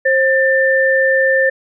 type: tone pair together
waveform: sine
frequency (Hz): 531 / 1784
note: C5 / A6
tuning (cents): +25 / +23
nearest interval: octave + major sixth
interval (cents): 2098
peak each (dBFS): -13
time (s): 0.05-1.5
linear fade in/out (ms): 10
effects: none